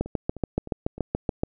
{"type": "two click trains", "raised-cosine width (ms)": 2, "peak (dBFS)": [-10, -24], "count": [11, 4], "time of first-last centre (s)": [[0.01, 1.435], [0.06, 0.98]], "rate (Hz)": [7.02, 3.26], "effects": []}